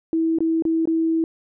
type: tone with dropouts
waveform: sine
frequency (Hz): 325.4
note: E4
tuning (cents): -22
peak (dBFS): -17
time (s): 0.13-1.24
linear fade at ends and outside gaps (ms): 1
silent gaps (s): 0.386-0.405 / 0.623-0.652 / 0.855-0.874
effects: none